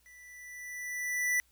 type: tone with level ramp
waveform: square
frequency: 1975.5 Hz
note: B6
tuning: in tune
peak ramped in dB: -54 to -26 dBFS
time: 0.06-1.4 s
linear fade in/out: 0 ms
effects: added 60 Hz sine -69 dBFS peak until 1.51 s + white hiss -69 dBFS RMS until 1.51 s